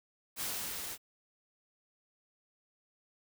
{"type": "noise with level ramp", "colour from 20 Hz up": "white", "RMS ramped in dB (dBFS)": [-36, -42], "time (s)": [0.36, 0.98], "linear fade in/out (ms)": 50, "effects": []}